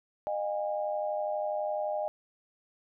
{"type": "tone cluster", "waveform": "sine", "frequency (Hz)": [611, 703, 816], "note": ["D#5", "F5", "G#5"], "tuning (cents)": [-32, 11, -31], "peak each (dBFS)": [-31, -38, -35], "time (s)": [0.27, 2.08], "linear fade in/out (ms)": 0, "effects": []}